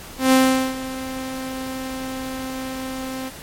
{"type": "tone with ADSR envelope", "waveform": "sawtooth", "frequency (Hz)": 261.6, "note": "C4", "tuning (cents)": 0, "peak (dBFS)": -7, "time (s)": [0.18, 3.31], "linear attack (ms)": 140, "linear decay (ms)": 420, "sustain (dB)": -16, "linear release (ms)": 35, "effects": ["pink hiss -38 dBFS RMS until 3.42 s", "MP3 64 kbps"]}